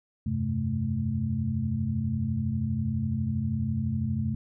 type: tone cluster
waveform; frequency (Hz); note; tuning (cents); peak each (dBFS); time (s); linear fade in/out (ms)
sine; 84.2 / 96.4 / 129.9 / 217.9; E2 / G2 / C3 / A3; +37 / -28 / -12 / -17; -36 / -31 / -30 / -30; 0.26-4.35; 5
effects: none